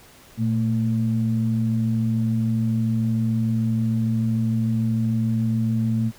sine tone pair together, 116.54 / 223.3 Hz, A#2 / A3, 0 / +26 cents, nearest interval major seventh, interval 1126 cents, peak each -21 dBFS, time 0.37-6.12 s, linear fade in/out 50 ms, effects tanh soft clip ceiling -11 dBFS + pink hiss -49 dBFS RMS until 6.18 s

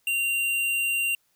sine tone with hard clipping, 2770 Hz, F7, 15 cents flat, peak -24 dBFS, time 0.07-1.15 s, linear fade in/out 2 ms, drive 16 dB, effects white hiss -69 dBFS RMS until 1.35 s

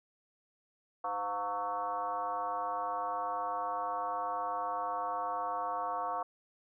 sine tone with frequency modulation, 914 Hz, A#5, 34 cents flat, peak -32 dBFS, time 1.04-6.23 s, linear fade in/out 5 ms, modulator 201 Hz, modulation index 1.6, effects none

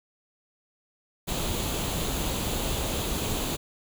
pink noise with comb filter, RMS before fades -29 dBFS, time 1.27-3.57 s, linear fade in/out 20 ms, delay 0.28 ms, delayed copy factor +0.5, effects none

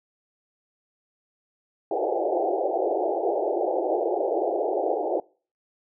pink band-pass noise, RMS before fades -25 dBFS, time 1.91-5.2 s, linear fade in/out 2 ms, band 330 to 810 Hz, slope 96 dB/octave, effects noise-tail reverb RT60 0.4 s tail -24 dB re dry

